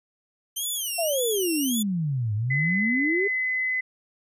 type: tone with vibrato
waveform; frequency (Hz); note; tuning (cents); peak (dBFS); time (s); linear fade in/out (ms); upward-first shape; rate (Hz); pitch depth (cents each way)
5% pulse; 3069; G7; -37; -19; 0.56-1.83; 10; sine; 1.8; 210
type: exponential two-way sweep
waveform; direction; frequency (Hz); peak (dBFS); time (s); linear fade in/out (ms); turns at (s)
sine; down then up; 698.5 to 101.9 to 415.3; -23; 0.98-3.28; 10; 2.34
type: tone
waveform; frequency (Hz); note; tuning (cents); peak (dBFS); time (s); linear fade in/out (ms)
sine; 2026; B6; +44; -23; 2.5-3.81; 10
effects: resampled to 32000 Hz